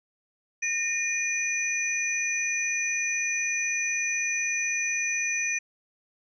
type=tone cluster; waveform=sine; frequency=1834 / 2436 / 5980 Hz; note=A#6 / D#7 / F#8; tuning=-29 / -37 / +17 cents; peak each=-33 / -27 / -31 dBFS; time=0.62-5.59 s; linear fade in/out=10 ms; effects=none